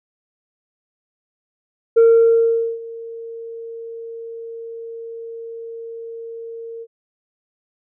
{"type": "tone with ADSR envelope", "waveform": "sine", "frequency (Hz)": 458.8, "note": "A#4", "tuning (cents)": -28, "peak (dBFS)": -5, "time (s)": [1.96, 6.87], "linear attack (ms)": 17, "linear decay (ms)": 810, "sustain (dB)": -24, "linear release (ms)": 51, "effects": ["tanh soft clip ceiling -6 dBFS"]}